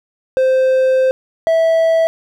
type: tone pair in turn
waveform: triangle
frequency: 521 / 653.8 Hz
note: C5 / E5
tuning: -7 / -14 cents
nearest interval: major third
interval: 393 cents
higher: second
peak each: -8 / -8 dBFS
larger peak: neither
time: 0.37-1.11 / 1.47-2.07 s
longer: first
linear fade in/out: 0 ms
effects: none